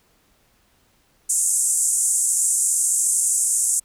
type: band-pass noise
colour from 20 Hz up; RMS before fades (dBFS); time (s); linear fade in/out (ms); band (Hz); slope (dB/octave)
white; -20; 1.29-3.8; 10; 7100 to 9600; 48
effects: pink hiss -61 dBFS RMS until 3.84 s